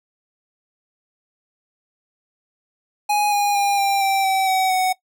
square tone with pitch steps, 830.6 / 817.7 / 805.1 / 792.6 / 780.4 / 768.3 / 756.4 / 744.7 Hz, G#5 / G#5 / G5 / G5 / G5 / G5 / F#5 / F#5, 0 / -27 / +46 / +19 / -8 / -35 / +38 / +11 cents, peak -17 dBFS, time 3.09-4.93 s, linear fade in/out 10 ms, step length 230 ms, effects noise-tail reverb RT60 0.1 s tail -18 dB re dry

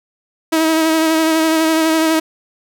sawtooth tone with vibrato, 320.2 Hz, D#4, 50 cents sharp, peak -8 dBFS, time 0.52-2.2 s, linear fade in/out 10 ms, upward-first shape sine, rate 12 Hz, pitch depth 25 cents each way, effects none

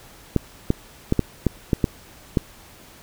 clicks, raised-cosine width 3 ms, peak -4 dBFS, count 8, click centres 0.363 / 0.704 / 1.124 / 1.193 / 1.467 / 1.732 / 1.842 / 2.372 s, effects pink hiss -47 dBFS RMS until 3.02 s

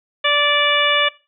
harmonic tone, 583 Hz, D5, 13 cents flat, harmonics 1 / 2 / 3 / 4 / 5 / 6, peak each -21 / -21 / -21 / -21 / -21 / -21 dBFS, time 0.24-1.09 s, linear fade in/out 10 ms, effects noise-tail reverb RT60 0.3 s tail -20 dB re dry

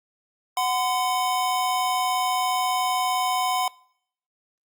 square tone pair together, 740 / 1021 Hz, F#5 / C6, 0 / -43 cents, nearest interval tritone, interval 557 cents, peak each -25 dBFS, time 0.57-3.68 s, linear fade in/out 2 ms, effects noise-tail reverb RT60 0.7 s tail -25 dB re dry + Opus 48 kbps

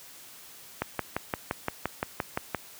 click train, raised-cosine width 0.5 ms, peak -12 dBFS, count 11, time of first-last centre 0.82-2.547 s, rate 5.79 Hz, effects white hiss -49 dBFS RMS until 2.79 s + high-pass 60 Hz 12 dB/octave

